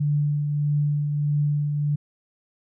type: tone with tremolo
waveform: sine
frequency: 146.83 Hz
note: D3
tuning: in tune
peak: -18 dBFS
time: 0-1.96 s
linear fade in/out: 10 ms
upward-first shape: triangle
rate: 1.6 Hz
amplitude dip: 40%
effects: none